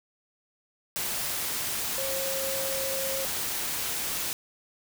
sine tone in noise, 538 Hz, C5, 48 cents sharp, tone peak -32 dBFS, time 1.98-3.25 s, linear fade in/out 0 ms, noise white, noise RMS -31 dBFS, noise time 0.96-4.33 s, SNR -4 dB, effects none

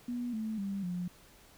sine tone with pitch steps, 243 / 219 / 197.38 / 177.89 Hz, B3 / A3 / G3 / F3, -28 / -8 / +12 / +32 cents, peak -33 dBFS, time 0.08-1.08 s, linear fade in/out 5 ms, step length 250 ms, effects pink hiss -59 dBFS RMS until 1.57 s

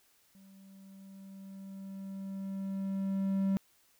triangle tone with level ramp, 194 Hz, G3, 18 cents flat, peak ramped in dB -53 to -24 dBFS, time 0.35-3.57 s, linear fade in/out 0 ms, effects white hiss -68 dBFS RMS until 3.99 s

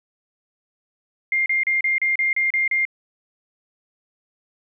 sine tone bursts, 2112 Hz, C7, 16 cents sharp, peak -17 dBFS, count 9, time 1.32-2.852 s, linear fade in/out 2 ms, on 140 ms, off 34 ms, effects none

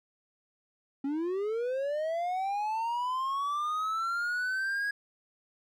triangle linear sweep, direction up, 268.5 to 1661.2 Hz, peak -27 dBFS, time 1.04-4.91 s, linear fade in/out 5 ms, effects none

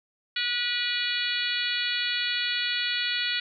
harmonic tone, 485.8 Hz, B4, 29 cents flat, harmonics 3 / 4 / 5 / 6 / 7 / 8 / 9, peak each -33 / -33 / -33 / -33 / -33 / -33 / -33 dBFS, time 0.36-3.4 s, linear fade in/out 5 ms, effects none

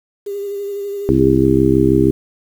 sine tone with vibrato, 402.5 Hz, G4, 46 cents sharp, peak -21 dBFS, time 0.26-1.45 s, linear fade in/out 10 ms, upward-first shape sine, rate 12 Hz, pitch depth 27 cents each way
harmonic tone, 66.3 Hz, C2, 23 cents sharp, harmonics 1 / 2 / 3 / 4 / 5 / 6, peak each -22 / -18 / -23 / -16 / -14 / -15 dBFS, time 1.09-2.11 s, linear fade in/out 0 ms
effects 7-bit

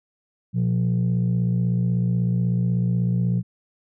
sine tone pair together, 121.26 / 177.5 Hz, B2 / F3, -31 / +28 cents, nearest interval perfect fifth, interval 659 cents, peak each -19 / -20 dBFS, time 0.53-3.43 s, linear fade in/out 50 ms, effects tanh soft clip ceiling -15 dBFS

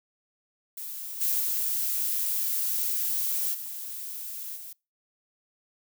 violet noise with level steps, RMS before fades -37 / -26 / -28 / -37 / -42 dBFS, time 0.77-4.73 s, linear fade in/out 5 ms, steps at 1.2 / 1.39 / 3.53 / 4.55 s, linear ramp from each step 20 ms, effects noise-tail reverb RT60 0.3 s tail -26 dB re dry

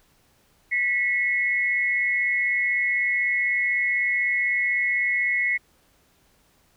sine tone pair together, 1962 / 2178 Hz, B6 / C#7, -12 / -31 cents, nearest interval major second, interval 181 cents, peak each -23 dBFS, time 0.71-5.58 s, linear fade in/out 20 ms, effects pink hiss -62 dBFS RMS until 6.76 s

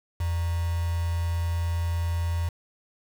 sine tone with quantisation, 84.9 Hz, F2, 48 cents flat, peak -24 dBFS, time 0.2-2.49 s, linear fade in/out 5 ms, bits 6, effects none

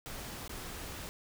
pink noise with dropouts, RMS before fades -43 dBFS, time 0.06-1.09 s, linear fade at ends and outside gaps 0 ms, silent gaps 0.478-0.494 s, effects none

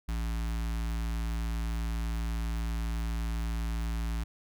square tone with notch filter, 56.1 Hz, A1, 34 cents sharp, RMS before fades -32 dBFS, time 0.08-4.24 s, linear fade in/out 10 ms, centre 490 Hz, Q 0.94, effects none

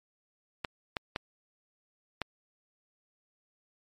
clicks, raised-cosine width 0.3 ms, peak -15 dBFS, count 4, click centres 0.648 / 0.968 / 1.161 / 2.217 s, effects MP3 64 kbps

